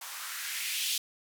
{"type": "noise with band-pass filter sweep", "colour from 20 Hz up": "violet", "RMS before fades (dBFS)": -35, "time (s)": [0.01, 0.98], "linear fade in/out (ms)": 5, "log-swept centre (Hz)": [930, 3500], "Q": 2.2, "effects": []}